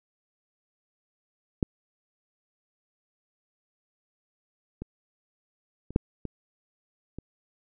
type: clicks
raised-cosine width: 3 ms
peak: -10 / -22 / -27 / -8 / -20 / -24 dBFS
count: 6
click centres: 1.628 / 4.82 / 5.906 / 5.961 / 6.253 / 7.186 s
effects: none